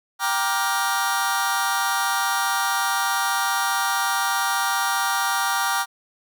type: chord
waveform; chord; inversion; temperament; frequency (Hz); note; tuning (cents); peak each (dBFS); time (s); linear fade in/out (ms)
sawtooth; G minor seventh; none; just; 784 / 940.8 / 1176 / 1411.2; G5 / Bb5 / D6 / F6; 0 / +16 / +2 / +18; -22; 0.19-5.86; 50
effects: none